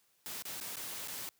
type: noise with dropouts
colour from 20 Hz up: white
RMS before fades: -42 dBFS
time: 0.26-1.29 s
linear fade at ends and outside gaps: 0 ms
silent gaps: 0.422-0.453 / 0.601-0.611 / 0.757-0.768 / 1.075-1.082 s
effects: white hiss -72 dBFS RMS until 1.39 s + high-pass 80 Hz 12 dB/octave